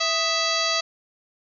harmonic tone with a mistuned harmonic, 659.3 Hz, E5, in tune, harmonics 1 / 2 / 3 / 4 / 5 / 6 / 7 / 8 / 9 / 10, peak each -29 / -28 / -30 / -31 / -31 / -29 / -26 / -38 / -34 / -36 dBFS, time 0-0.81 s, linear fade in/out 10 ms, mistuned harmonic 2, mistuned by -88 cents, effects none

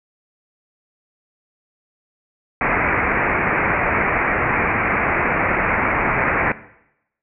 white low-pass noise, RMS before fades -19 dBFS, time 2.61-6.52 s, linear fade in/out 2 ms, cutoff 2400 Hz, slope 96 dB/octave, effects noise-tail reverb RT60 0.8 s tail -17 dB re dry

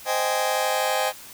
sawtooth chord, Ab major seventh, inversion first, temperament just, 519.1 / 623 / 778.7 / 830.6 Hz, C5 / Eb5 / G5 / Ab5, -14 / +2 / -12 / 0 cents, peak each -23 dBFS, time 0.05-1.13 s, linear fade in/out 50 ms, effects white hiss -43 dBFS RMS until 1.33 s

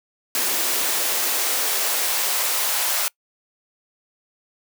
white noise with high-pass filter sweep, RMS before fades -22 dBFS, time 0.35-3.08 s, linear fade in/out 0 ms, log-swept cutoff 300 to 700 Hz, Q 1.2, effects noise-tail reverb RT60 0.1 s tail -24 dB re dry

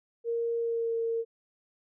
sine tone with pitch glide, 465.4 to 458.2 Hz, A#4 to A#4, -3 to -30 cents, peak -27 dBFS, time 0.24-1.25 s, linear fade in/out 50 ms, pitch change -27 cents, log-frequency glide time 0.58-0.94 s, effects none

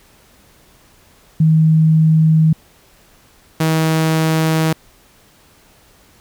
sine / sawtooth tone pair in turn, 158.5 / 159.6 Hz, D#3 / D#3, +32 / +44 cents, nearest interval unison, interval 12 cents, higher second, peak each -8 / -9 dBFS, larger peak first, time 1.4-2.53 / 3.6-4.73 s, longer neither, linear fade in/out 5 ms, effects pink hiss -50 dBFS RMS until 6.2 s

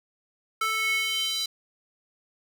square tone with high-pass filter sweep, 440 Hz, A4, in tune, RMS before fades -27 dBFS, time 0.61-1.46 s, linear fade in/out 5 ms, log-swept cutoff 1500 to 4100 Hz, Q 4.3, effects none

